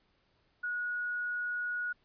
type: tone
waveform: sine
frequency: 1455 Hz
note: F#6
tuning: 29 cents flat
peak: -32 dBFS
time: 0.63-1.93 s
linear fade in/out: 10 ms
effects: pink hiss -72 dBFS RMS until 2.04 s + resampled to 11025 Hz